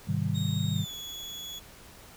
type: chord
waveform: sine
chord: Ab major seventh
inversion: none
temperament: just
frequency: 103.83 / 129.78 / 155.74 / 194.67 Hz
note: Ab2 / C3 / Eb3 / G3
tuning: 0 / -14 / +2 / -12 cents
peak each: -31 / -33 / -30 / -33 dBFS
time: 0.07-0.85 s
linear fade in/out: 20 ms
type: tone with pitch glide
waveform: 35% pulse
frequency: 3729 to 3380 Hz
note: A#7 to G#7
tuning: 0 to +30 cents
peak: -36 dBFS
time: 0.34-1.6 s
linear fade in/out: 20 ms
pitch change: -170 cents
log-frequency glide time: 0.73-0.93 s
effects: pink hiss -51 dBFS RMS until 2.16 s